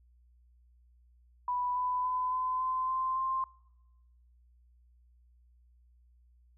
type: tone with pitch steps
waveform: sine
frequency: 988 / 998.3 / 1008.8 / 1019.3 / 1030 / 1040.7 / 1051.6 Hz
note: B5 / B5 / B5 / C6 / C6 / C6 / C6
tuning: 0 / +18 / +36 / -46 / -28 / -10 / +8 cents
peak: -29 dBFS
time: 1.48-3.44 s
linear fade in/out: 2 ms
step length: 280 ms
effects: noise-tail reverb RT60 1.0 s tail -24 dB re dry + added 60 Hz sine -60 dBFS peak until 6.57 s